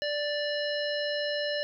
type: harmonic tone with a mistuned harmonic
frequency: 587.3 Hz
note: D5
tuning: in tune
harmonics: 1 / 3 / 5 / 7 / 9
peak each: -30 / -35 / -37 / -38 / -40 dBFS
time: 0.02-1.63 s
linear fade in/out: 0 ms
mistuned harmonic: 5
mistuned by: -17 cents
effects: none